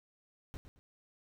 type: noise with echo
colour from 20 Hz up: brown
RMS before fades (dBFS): -43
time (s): 0.54-0.57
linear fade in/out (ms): 0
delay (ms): 110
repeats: 2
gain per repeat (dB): -10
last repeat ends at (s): 0.79
effects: none